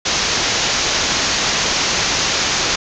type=low-pass noise; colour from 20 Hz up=white; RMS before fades=-18 dBFS; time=0.05-2.76 s; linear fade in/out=10 ms; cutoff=6800 Hz; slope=96 dB/octave; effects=none